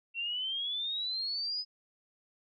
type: exponential sweep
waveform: sine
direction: up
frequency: 2702 to 5060 Hz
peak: -32 dBFS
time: 0.14-1.65 s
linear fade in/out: 50 ms
effects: none